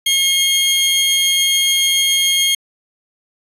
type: tone pair together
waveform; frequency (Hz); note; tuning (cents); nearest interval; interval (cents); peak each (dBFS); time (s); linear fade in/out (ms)
sawtooth; 2161 / 3238; C#7 / G#7; -45 / -45; perfect fifth; 700; -17 / -10; 0.06-2.55; 5
effects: resampled to 32000 Hz